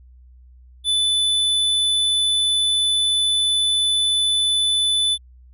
square tone, 3497 Hz, A7, 11 cents flat, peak -17 dBFS, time 0.84-5.18 s, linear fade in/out 50 ms, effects added 62 Hz sine -44 dBFS peak until 5.53 s + resampled to 32000 Hz

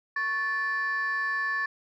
sine tone pair together, 1108.7 / 1748 Hz, C#6 / A6, 0 / -12 cents, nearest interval minor sixth, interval 788 cents, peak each -30 / -25 dBFS, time 0.16-1.66 s, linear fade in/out 5 ms, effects tanh soft clip ceiling -23 dBFS

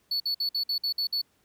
triangle tone bursts, 4435 Hz, C#8, in tune, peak -24 dBFS, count 8, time 0.11-1.216 s, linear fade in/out 5 ms, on 91 ms, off 54 ms, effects pink hiss -68 dBFS RMS until 1.44 s + high-pass 60 Hz 12 dB/octave

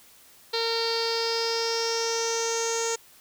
sawtooth tone with low-pass filter sweep, 458.4 Hz, A#4, 29 cents flat, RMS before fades -27 dBFS, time 0.53-2.96 s, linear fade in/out 10 ms, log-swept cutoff 4300 to 6800 Hz, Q 8.4, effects white hiss -54 dBFS RMS until 3.2 s

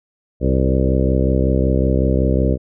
harmonic tone with a mistuned harmonic, 65.41 Hz, C2, in tune, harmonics 1 / 2 / 3 / 4 / 5 / 6 / 7 / 8 / 9, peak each -17 / -20 / -22 / -23 / -24 / -25 / -25 / -26 / -27 dBFS, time 0.4-2.58 s, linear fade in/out 50 ms, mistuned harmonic 8, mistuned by -17 cents, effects none

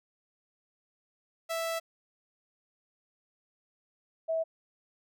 sawtooth / sine tone pair in turn, 659.3 / 649.5 Hz, E5 / E5, 0 / -26 cents, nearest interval unison, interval 26 cents, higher first, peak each -27 dBFS, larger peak neither, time 1.49-1.8 / 4.28-4.44 s, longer first, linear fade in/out 20 ms, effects none

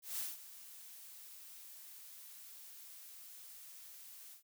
blue noise with ADSR envelope, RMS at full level -39 dBFS, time 0.02-4.43 s, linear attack 170 ms, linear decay 180 ms, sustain -15 dB, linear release 110 ms, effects none

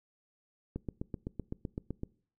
click train, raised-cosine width 3 ms, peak -23 dBFS, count 11, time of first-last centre 0.76-2.034 s, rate 7.85 Hz, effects noise-tail reverb RT60 0.5 s tail -23 dB re dry

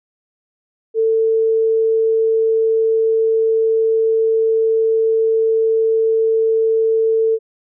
sine tone, 446.5 Hz, A4, 25 cents sharp, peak -12 dBFS, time 0.94-7.39 s, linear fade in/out 50 ms, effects none

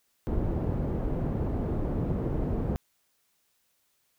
pink low-pass noise, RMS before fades -29 dBFS, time 0.27-2.76 s, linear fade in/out 0 ms, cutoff 450 Hz, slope 12 dB/octave, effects white hiss -72 dBFS RMS until 4.18 s

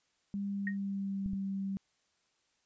sine tone with pitch glide, 200 to 194.87 Hz, G3 to G3, +35 to -10 cents, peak -33 dBFS, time 0.34-1.77 s, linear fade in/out 0 ms, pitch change -45 cents, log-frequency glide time 0.45-1.32 s
sine tone with exponential decay, 1864.7 Hz, A#6, in tune, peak -30 dBFS, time 0.67-0.77 s, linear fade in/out 2 ms, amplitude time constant 20 ms
clicks, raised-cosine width 5 ms, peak -29 / -30 dBFS, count 2, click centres 1.261 / 1.334 s
effects white hiss -75 dBFS RMS until 2.65 s + resampled to 16000 Hz

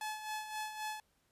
sawtooth tone with tremolo, 859 Hz, A5, 42 cents flat, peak -33 dBFS, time 0.01-1 s, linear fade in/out 2 ms, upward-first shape sine, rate 3.8 Hz, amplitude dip 60%, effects pink hiss -75 dBFS RMS until 1.31 s + resampled to 32000 Hz

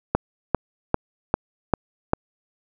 click train, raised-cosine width 1 ms, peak -3 dBFS, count 6, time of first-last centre 0.15-2.134 s, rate 2.52 Hz, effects none

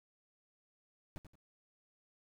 brown noise with echo, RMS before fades -44 dBFS, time 1.16-1.18 s, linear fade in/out 0 ms, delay 87 ms, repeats 2, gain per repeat -10 dB, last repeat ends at 1.354 s, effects none

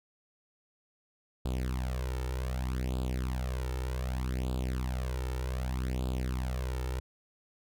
sawtooth tone with flanger, 63.5 Hz, B1, 49 cents sharp, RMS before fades -33 dBFS, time 1.45-7 s, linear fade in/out 5 ms, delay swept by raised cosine 0.25 to 2.25 ms, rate 0.65 Hz, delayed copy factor +0.8, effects none

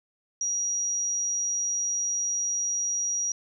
sine tone, 5750 Hz, F8, 50 cents sharp, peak -25 dBFS, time 0.41-3.32 s, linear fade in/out 2 ms, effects none

